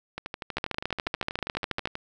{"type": "two click trains", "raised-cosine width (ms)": 0.3, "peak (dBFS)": [-17, -11], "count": [23, 19], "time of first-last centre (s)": [[0.18, 1.954], [0.57, 1.856]], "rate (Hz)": [12.4, 14], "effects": []}